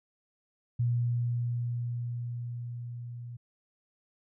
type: tone with level ramp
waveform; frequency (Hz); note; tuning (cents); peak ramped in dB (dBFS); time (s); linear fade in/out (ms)
sine; 120; B2; -49; -24 to -39; 0.79-3.37; 10
effects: none